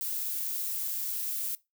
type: noise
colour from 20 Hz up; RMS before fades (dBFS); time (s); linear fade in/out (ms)
violet; -33; 0.01-1.55; 0
effects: noise-tail reverb RT60 0.2 s tail -19 dB re dry